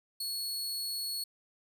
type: tone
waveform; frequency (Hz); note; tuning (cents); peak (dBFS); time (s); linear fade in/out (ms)
sawtooth; 4366; C#8; -27; -31; 0.2-1.24; 5
effects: none